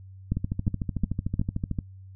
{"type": "two click trains", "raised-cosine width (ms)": 5, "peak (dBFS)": [-12, -15], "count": [4, 20], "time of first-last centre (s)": [[0.32, 1.395], [0.37, 1.788]], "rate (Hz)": [2.79, 13.4], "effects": ["noise-tail reverb RT60 0.1 s tail -20 dB re dry", "added 95 Hz sine -43 dBFS peak until 2.15 s"]}